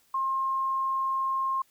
sine tone, 1066 Hz, C6, 32 cents sharp, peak -25 dBFS, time 0.14-1.62 s, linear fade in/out 5 ms, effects white hiss -65 dBFS RMS until 1.7 s

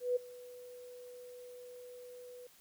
sine tone with ADSR envelope, 494.1 Hz, B4, 1 cent sharp, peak -27 dBFS, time 0-2.47 s, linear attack 160 ms, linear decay 13 ms, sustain -21 dB, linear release 4 ms, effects white hiss -63 dBFS RMS until 2.6 s

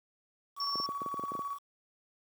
sine tone with tremolo, 1128 Hz, C#6, 30 cents sharp, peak -33 dBFS, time 0.56-1.59 s, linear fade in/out 50 ms, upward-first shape square, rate 18 Hz, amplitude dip 40%
sine tone, 5440 Hz, F8, 46 cents flat, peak -33 dBFS, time 0.6-0.86 s, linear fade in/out 2 ms
clicks, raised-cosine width 2 ms, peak -26 dBFS, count 11, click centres 0.756 / 0.8 / 0.89 / 1.018 / 1.062 / 1.142 / 1.195 / 1.237 / 1.319 / 1.352 / 1.392 s
effects high-pass 200 Hz 12 dB/octave + 9-bit

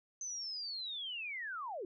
sine linear sweep, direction down, 6240 to 330 Hz, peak -39 dBFS, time 0.21-1.85 s, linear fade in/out 2 ms, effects none

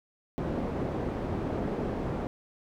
white low-pass noise, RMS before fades -32 dBFS, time 0.38-2.27 s, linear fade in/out 0 ms, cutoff 450 Hz, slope 12 dB/octave, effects none

